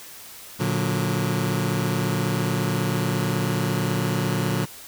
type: chord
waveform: sawtooth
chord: Bb augmented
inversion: none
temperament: just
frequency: 116.54 / 145.68 / 182.1 Hz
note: Bb2 / D3 / F#3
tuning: 0 / -14 / -27 cents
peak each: -22 / -22 / -22 dBFS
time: 0.59-4.66 s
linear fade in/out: 20 ms
effects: white hiss -42 dBFS RMS until 4.87 s